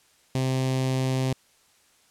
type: tone with notch filter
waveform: sawtooth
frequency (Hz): 130.81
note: C3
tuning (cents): 0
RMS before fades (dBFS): -25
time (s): 0.35-1.33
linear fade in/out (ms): 2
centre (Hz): 1400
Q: 1.3
effects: white hiss -61 dBFS RMS until 2.1 s + low-pass 10000 Hz 12 dB/octave